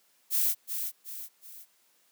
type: noise with echo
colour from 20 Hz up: violet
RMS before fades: -26 dBFS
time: 0.3-0.55 s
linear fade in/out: 50 ms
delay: 370 ms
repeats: 3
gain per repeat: -7 dB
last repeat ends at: 1.66 s
effects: white hiss -67 dBFS RMS until 2.11 s + high-pass 200 Hz 12 dB/octave